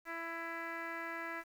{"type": "tone with low-pass filter", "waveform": "10% pulse", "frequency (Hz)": 332.5, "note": "E4", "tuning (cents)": 15, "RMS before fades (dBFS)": -42, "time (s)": [0.05, 1.44], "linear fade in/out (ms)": 50, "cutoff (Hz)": 2000, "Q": 2.7, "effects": ["10-bit"]}